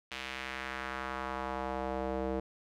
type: tone with band-pass filter sweep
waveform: square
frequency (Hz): 65.41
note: C2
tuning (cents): 0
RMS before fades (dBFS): -37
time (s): 0.11-2.4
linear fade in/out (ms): 5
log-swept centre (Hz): 2800 to 460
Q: 1.5
effects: none